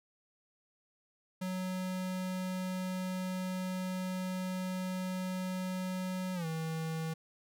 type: tone with pitch glide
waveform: square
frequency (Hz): 185 to 161.05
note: F#3 to E3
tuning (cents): 0 to -40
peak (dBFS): -35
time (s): 1.41-7.14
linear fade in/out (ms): 10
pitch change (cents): -240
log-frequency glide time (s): 6.34-6.46
effects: none